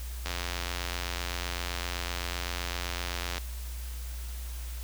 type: click train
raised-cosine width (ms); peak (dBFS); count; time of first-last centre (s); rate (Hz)
0.2; -15; 275; 0.26-3.381; 87.8
effects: added 60 Hz sine -35 dBFS peak until 4.83 s + white hiss -47 dBFS RMS until 4.83 s